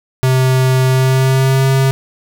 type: tone with pitch glide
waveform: square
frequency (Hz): 130 to 134.04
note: C3 to C3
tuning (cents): -11 to +42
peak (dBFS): -10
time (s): 0.23-1.91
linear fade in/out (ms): 0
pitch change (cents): +53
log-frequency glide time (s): 0.87-1.67
effects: none